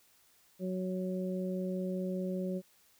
harmonic tone, 185 Hz, F#3, in tune, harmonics 1 / 2 / 3, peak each -34 / -39 / -40 dBFS, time 0.59-2.62 s, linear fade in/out 50 ms, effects white hiss -66 dBFS RMS until 2.99 s

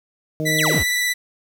harmonic tone, 155.56 Hz, D#3, in tune, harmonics 1 / 2 / 3 / 4, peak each -24 / -26 / -28 / -29 dBFS, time 0.4-0.78 s, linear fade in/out 0 ms
sawtooth tone with vibrato, 1975.5 Hz, B6, in tune, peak -15 dBFS, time 0.45-1.14 s, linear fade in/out 20 ms, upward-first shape triangle, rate 17 Hz, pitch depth 20 cents each way
square exponential sweep, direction down, 4666 to 51.5 Hz, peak -22 dBFS, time 0.57-0.84 s, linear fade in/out 20 ms
effects 8-bit

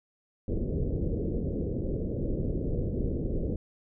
pink low-pass noise, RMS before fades -30 dBFS, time 0.48-3.56 s, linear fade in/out 2 ms, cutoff 520 Hz, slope 48 dB/octave, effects none

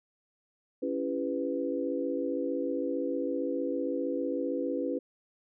sine chord, C# half-diminished seventh, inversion none, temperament just, 277.2 / 332.6 / 399.1 / 498.9 Hz, C#4 / E4 / G4 / B4, 0 / +16 / +31 / +17 cents, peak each -33 / -35 / -38 / -33 dBFS, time 0.82-4.99 s, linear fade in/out 10 ms, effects none

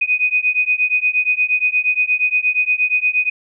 sine beating tone pair, 2489 / 2497.5 Hz, D#7 / D#7, 0 / +6 cents, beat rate 8.5 Hz, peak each -17 dBFS, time 0.01-3.3 s, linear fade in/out 10 ms, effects none

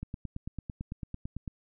click train, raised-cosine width 5 ms, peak -24 dBFS, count 14, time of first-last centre 0.03-1.478 s, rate 8.98 Hz, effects none

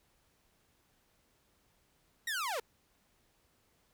sawtooth linear sweep, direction down, 1928 to 420 Hz, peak -30 dBFS, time 2.27-2.6 s, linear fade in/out 5 ms, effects pink hiss -72 dBFS RMS until 3.93 s

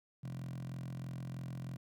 10% pulse tone with high-pass filter, 43.14 Hz, F1, 20 cents flat, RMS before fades -43 dBFS, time 0.23-1.77 s, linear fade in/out 10 ms, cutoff 140 Hz, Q 8.9, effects none

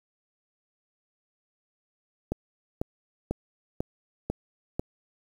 click train, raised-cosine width 2 ms, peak -14 dBFS, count 6, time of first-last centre 2.32-4.795 s, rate 2.02 Hz, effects 8-bit

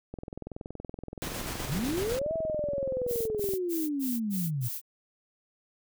click train, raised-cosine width 2 ms, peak -25 dBFS, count 73, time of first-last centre 0.14-3.536 s, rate 21.2 Hz
pink noise with tremolo, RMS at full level -35 dBFS, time 1.22-2.19 s, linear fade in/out 0 ms, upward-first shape square, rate 8 Hz, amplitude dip 30%
sine linear two-way sweep, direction up then down, 112.9 to 659.3 to 112.9 Hz, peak -28 dBFS, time 1.68-4.69 s, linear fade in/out 20 ms, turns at 2.34 s
violet noise bursts, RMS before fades -36 dBFS, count 6, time 3.07-4.815 s, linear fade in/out 50 ms, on 210 ms, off 97 ms
effects none

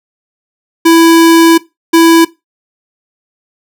square tone bursts at uneven times, 330.8 Hz, E4, 6 cents sharp, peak -3 dBFS, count 2, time 0.85-1.58 / 1.93-2.25 s, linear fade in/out 10 ms, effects noise-tail reverb RT60 0.2 s tail -18 dB re dry

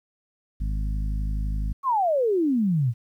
harmonic tone, 51.91 Hz, G#1, in tune, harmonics 1 / 2 / 3 / 4 / 5, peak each -24 / -36 / -36 / -40 / -44 dBFS, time 0.6-1.73 s, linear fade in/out 10 ms
sine exponential sweep, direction down, 1136 to 110 Hz, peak -19 dBFS, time 1.83-2.94 s, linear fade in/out 50 ms
effects 10-bit

